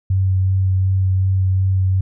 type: tone with vibrato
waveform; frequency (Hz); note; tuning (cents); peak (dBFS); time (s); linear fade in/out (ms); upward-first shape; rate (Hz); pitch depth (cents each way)
sine; 94.6; F#2; +39; -13; 0.1-2.01; 5; sine; 2.7; 13
effects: none